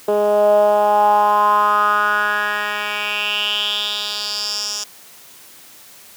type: tone with band-pass filter sweep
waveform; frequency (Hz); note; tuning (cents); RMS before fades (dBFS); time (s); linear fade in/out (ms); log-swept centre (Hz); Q
10% pulse; 207.7; G#3; 0; -17; 0.08-4.84; 5; 490 to 6100; 5.1
effects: white hiss -43 dBFS RMS until 6.16 s + high-pass 100 Hz 12 dB/octave